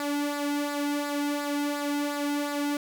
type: tone with flanger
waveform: sawtooth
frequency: 289.5 Hz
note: D4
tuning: 25 cents flat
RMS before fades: -29 dBFS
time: 0-2.77 s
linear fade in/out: 2 ms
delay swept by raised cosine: 0.32 to 1.72 ms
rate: 2.8 Hz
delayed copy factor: -0.55
effects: none